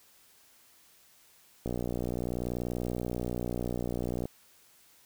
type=click train; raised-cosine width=2 ms; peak=-20 dBFS; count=158; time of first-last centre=1.66-4.255 s; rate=60.5 Hz; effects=white hiss -61 dBFS RMS until 5.05 s